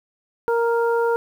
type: harmonic tone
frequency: 466.2 Hz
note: A#4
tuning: in tune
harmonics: 1 / 2 / 3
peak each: -18 / -24 / -28 dBFS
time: 0.48-1.16 s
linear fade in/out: 0 ms
effects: 8-bit